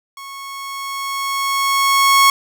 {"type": "tone with level ramp", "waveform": "sawtooth", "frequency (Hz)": 1100, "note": "C#6", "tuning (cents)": -14, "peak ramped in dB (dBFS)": [-28, -4], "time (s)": [0.17, 2.3], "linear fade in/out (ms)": 2, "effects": []}